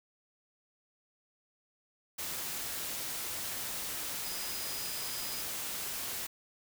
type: tone in noise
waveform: sine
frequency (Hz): 4974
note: D#8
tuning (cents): -1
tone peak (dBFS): -44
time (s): 4.24-5.42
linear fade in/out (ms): 10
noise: white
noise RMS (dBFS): -38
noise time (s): 2.18-6.27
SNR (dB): -9
effects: none